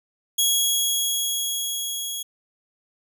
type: tone with level ramp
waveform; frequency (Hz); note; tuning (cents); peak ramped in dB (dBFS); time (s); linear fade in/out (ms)
15% pulse; 3322; G#7; 0; -10 to -21; 0.38-2.23; 10
effects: none